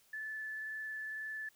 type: tone with frequency modulation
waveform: sine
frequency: 1741 Hz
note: A6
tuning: 19 cents flat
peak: -39 dBFS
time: 0.13-1.49 s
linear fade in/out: 5 ms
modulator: 22 Hz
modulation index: 0.66
effects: white hiss -68 dBFS RMS until 1.55 s